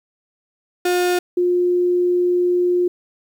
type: tone pair in turn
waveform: 35% pulse / sine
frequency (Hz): 357.4 / 355.8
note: F4 / F4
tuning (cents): +40 / +32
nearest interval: unison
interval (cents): 8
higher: first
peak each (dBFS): -14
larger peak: neither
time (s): 0.85-1.19 / 1.37-2.88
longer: second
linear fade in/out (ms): 5
effects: 9-bit